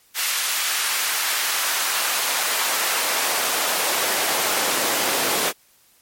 pink noise with high-pass filter sweep, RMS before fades -22 dBFS, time 0.14-5.53 s, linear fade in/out 50 ms, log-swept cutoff 1700 to 360 Hz, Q 0.8, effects white hiss -57 dBFS RMS until 6.01 s + MP3 64 kbps

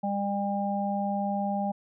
harmonic tone, 200.6 Hz, G3, 40 cents sharp, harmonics 1 / 3 / 4, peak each -29 / -34 / -30 dBFS, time 0.03-1.72 s, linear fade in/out 10 ms, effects none

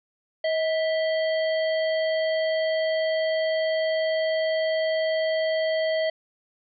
harmonic tone with a mistuned harmonic, 637 Hz, D#5, 41 cents sharp, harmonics 1 / 3 / 5 / 7, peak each -22 / -32 / -36 / -39 dBFS, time 0.44-6.1 s, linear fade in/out 5 ms, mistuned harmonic 3, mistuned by +56 cents, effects none

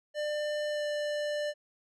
square tone with pitch glide, 597 to 592.5 Hz, D5 to D5, +28 to +15 cents, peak -31 dBFS, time 0.14-1.54 s, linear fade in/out 50 ms, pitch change -13 cents, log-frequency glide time 0.71-0.84 s, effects low-pass 6000 Hz 12 dB/octave

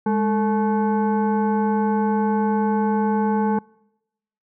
sine tone with frequency modulation, 207.7 Hz, G#3, in tune, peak -17 dBFS, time 0.06-3.59 s, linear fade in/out 5 ms, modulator 653 Hz, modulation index 0.97, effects noise-tail reverb RT60 0.9 s tail -26 dB re dry

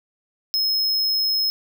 square tone, 5160 Hz, E8, 38 cents flat, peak -19 dBFS, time 0.54-1.5 s, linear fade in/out 0 ms, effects none

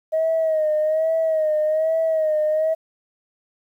sine tone with vibrato, 630 Hz, D#5, 21 cents sharp, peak -16 dBFS, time 0.12-2.75 s, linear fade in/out 20 ms, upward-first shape sine, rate 1.2 Hz, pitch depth 54 cents each way, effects tanh soft clip ceiling -13 dBFS + 9-bit

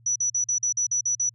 sine tone bursts, 5910 Hz, F#8, 3 cents flat, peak -21 dBFS, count 9, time 0.06-1.294 s, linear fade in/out 5 ms, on 98 ms, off 44 ms, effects added 116 Hz sine -53 dBFS peak until 1.34 s

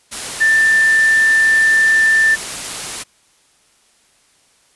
sine tone in noise, 1778 Hz, A6, 18 cents sharp, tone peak -9 dBFS, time 0.4-2.36 s, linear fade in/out 20 ms, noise white, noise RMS -25 dBFS, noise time 0.11-3.04 s, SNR +13 dB, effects white hiss -55 dBFS RMS until 4.75 s + resampled to 24000 Hz

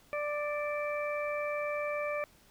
harmonic tone with a mistuned harmonic, 590 Hz, D5, 8 cents sharp, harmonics 1 / 2 / 3 / 4, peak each -33 / -39 / -44 / -39 dBFS, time 0.13-2.24 s, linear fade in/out 0 ms, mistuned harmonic 4, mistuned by -20 cents, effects pink hiss -62 dBFS RMS until 2.5 s

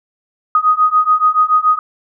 sine beating tone pair, 1244.5 / 1251.5 Hz, D#6 / D#6, 0 / +10 cents, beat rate 7 Hz, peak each -13 / -12 dBFS, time 0.55-1.79 s, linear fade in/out 2 ms, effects none

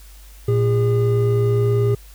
triangle tone pair together, 115.9 / 406.4 Hz, A#2 / G#4, -10 / -38 cents, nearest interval octave + minor seventh, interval 2172 cents, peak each -14 / -17 dBFS, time 0.48-1.95 s, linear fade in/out 5 ms, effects added 50 Hz sine -40 dBFS peak until 2.14 s + white hiss -49 dBFS RMS until 2.14 s

